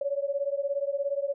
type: beating tone pair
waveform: sine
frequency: 554.4 / 571.4 Hz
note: C#5 / D5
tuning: 0 / -48 cents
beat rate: 17 Hz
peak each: -29 / -30 dBFS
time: 0.01-1.34 s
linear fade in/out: 5 ms
effects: none